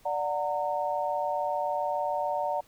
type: chord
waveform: sine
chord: D augmented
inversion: none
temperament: just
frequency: 587.3 / 734.2 / 917.7 Hz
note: D5 / F#5 / A#5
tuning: 0 / -14 / -27 cents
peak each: -31 dBFS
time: 0.05-2.61 s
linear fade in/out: 10 ms
effects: pink hiss -60 dBFS RMS until 2.67 s